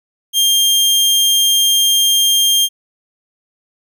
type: tone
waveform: sawtooth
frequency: 3200 Hz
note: G7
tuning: 35 cents sharp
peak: -7 dBFS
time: 0.33-2.69 s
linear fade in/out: 50 ms
effects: none

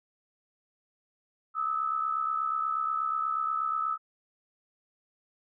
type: tone pair together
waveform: sine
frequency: 1235.7 / 1304 Hz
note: D#6 / E6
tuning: -12 / -19 cents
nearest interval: minor second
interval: 93 cents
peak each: -33 / -28 dBFS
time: 1.54-3.98 s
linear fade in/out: 50 ms
effects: none

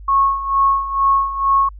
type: tone with tremolo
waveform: sine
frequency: 1097 Hz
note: C#6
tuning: 18 cents flat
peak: -10 dBFS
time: 0.08-1.69 s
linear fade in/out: 5 ms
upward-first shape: sine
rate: 2.2 Hz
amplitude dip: 75%
effects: added 50 Hz sine -33 dBFS peak until 1.79 s

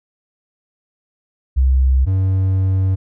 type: tone pair in turn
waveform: sine / triangle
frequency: 65.41 / 94.95 Hz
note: C2 / F#2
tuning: 0 / +45 cents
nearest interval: tritone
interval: 645 cents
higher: second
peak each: -10 / -11 dBFS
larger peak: first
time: 1.56-2.06 / 2.06-2.96 s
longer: second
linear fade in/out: 20 ms
effects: none

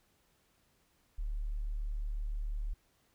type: tone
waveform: sine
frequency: 37 Hz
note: D1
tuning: 14 cents sharp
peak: -33 dBFS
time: 1.18-2.74 s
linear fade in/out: 10 ms
effects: pink hiss -72 dBFS RMS until 3.14 s

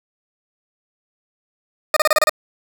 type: tone bursts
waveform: 20% pulse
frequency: 614 Hz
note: D#5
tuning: 23 cents flat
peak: -7 dBFS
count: 7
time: 1.94-2.295 s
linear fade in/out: 2 ms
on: 25 ms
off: 30 ms
effects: 7-bit

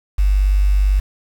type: tone with quantisation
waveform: sine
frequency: 49 Hz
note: G1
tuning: in tune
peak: -11 dBFS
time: 0.18-1 s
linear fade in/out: 10 ms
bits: 6
effects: none

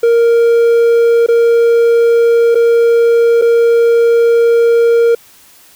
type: tone with dropouts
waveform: triangle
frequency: 466.2 Hz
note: A#4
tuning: in tune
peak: -4 dBFS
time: 0.03-5.15 s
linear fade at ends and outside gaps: 5 ms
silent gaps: 1.264-1.285 / 2.547-2.553 / 3.415-3.42 s
effects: white hiss -43 dBFS RMS until 5.75 s

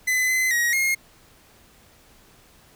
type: tone with pitch steps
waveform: 45% pulse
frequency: 2020 / 2039 / 1896 / 2142 Hz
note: B6 / C7 / A#6 / C7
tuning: +39 / -45 / +29 / +40 cents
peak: -19 dBFS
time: 0.07-0.95 s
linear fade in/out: 10 ms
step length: 220 ms
effects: pink hiss -54 dBFS RMS until 2.75 s

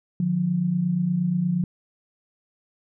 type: tone pair together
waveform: sine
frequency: 150.5 / 178.98 Hz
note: D3 / F3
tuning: +43 / +43 cents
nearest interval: minor third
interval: 300 cents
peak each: -27 / -21 dBFS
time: 0.2-1.64 s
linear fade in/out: 2 ms
effects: none

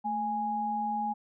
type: tone pair together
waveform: sine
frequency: 220 / 829.5 Hz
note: A3 / G#5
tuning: 0 / -2 cents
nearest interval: octave + major seventh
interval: 2298 cents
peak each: -36 / -29 dBFS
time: 0.04-1.14 s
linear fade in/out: 20 ms
effects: none

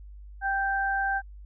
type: tone pair together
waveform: sine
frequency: 784 / 1568 Hz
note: G5 / G6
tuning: 0 / 0 cents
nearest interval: octave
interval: 1200 cents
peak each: -27 dBFS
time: 0.41-1.22 s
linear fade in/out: 50 ms
effects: added 50 Hz sine -42 dBFS peak until 1.45 s

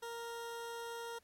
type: tone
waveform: 20% pulse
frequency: 466.2 Hz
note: A#4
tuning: in tune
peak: -37 dBFS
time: 0.02-1.19 s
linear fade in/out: 10 ms
effects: pink hiss -72 dBFS RMS until 1.23 s + MP3 64 kbps

